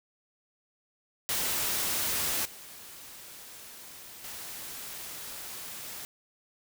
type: noise with level steps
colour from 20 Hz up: white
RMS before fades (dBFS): -30 / -47 / -41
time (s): 1.29-6.05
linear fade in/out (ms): 0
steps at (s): 2.45 / 4.24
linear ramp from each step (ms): 5
effects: none